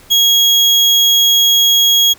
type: tone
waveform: 35% pulse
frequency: 3300 Hz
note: G#7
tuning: 12 cents flat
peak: -6 dBFS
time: 0.1-2.14 s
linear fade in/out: 20 ms
effects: pink hiss -43 dBFS RMS until 2.18 s